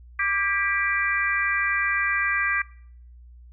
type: harmonic tone with a mistuned harmonic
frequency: 392 Hz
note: G4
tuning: in tune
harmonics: 3 / 4 / 5 / 6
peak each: -29 / -26 / -25 / -29 dBFS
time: 0.19-2.62 s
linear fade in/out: 5 ms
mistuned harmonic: 4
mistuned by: +43 cents
effects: noise-tail reverb RT60 0.6 s tail -21 dB re dry + added 60 Hz sine -44 dBFS peak until 3.52 s